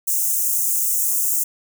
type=high-pass noise; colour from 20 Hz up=white; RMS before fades=-20 dBFS; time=0.07-1.44 s; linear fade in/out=10 ms; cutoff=6400 Hz; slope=48 dB/octave; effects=none